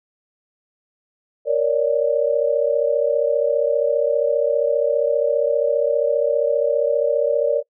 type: tone cluster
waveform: sine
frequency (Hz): 466.2 / 559 / 594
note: A#4 / C#5 / D5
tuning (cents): 0 / +14 / +20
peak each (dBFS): -20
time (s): 1.45-7.63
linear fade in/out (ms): 50
effects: noise-tail reverb RT60 0.1 s tail -23 dB re dry